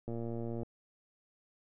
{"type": "click train", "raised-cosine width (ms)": 2, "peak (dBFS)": -27, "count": 65, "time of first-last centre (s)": [0.08, 0.632], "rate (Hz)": 116, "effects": []}